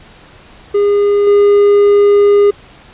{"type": "tone with level steps", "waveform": "triangle", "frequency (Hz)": 407.7, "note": "G#4", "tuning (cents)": -32, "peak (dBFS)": [-6, -3], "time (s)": [0.74, 2.51], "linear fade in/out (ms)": 10, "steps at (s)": 1.27, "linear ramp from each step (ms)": 2, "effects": ["pink hiss -40 dBFS RMS until 2.93 s", "resampled to 8000 Hz"]}